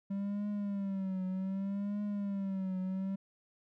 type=tone with vibrato; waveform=triangle; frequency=196 Hz; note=G3; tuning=in tune; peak=-31 dBFS; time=0.1-3.16 s; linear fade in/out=10 ms; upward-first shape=triangle; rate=0.65 Hz; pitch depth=100 cents each way; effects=none